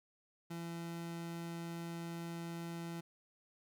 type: tone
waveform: 30% pulse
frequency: 168.6 Hz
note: E3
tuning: 39 cents sharp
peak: -39 dBFS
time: 0.5-3.01 s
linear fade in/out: 10 ms
effects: none